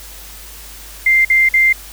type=tone bursts; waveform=sine; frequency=2093 Hz; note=C7; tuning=in tune; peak=-8 dBFS; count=3; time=1.06-1.728 s; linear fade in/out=5 ms; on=190 ms; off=49 ms; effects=added 50 Hz sine -37 dBFS peak until 1.92 s + white hiss -36 dBFS RMS until 1.92 s